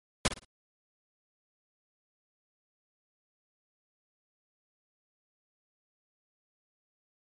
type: noise with echo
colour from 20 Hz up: pink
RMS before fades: -25 dBFS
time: 0.25-0.28 s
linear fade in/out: 2 ms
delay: 56 ms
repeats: 3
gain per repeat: -11 dB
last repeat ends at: 0.448 s
effects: MP3 48 kbps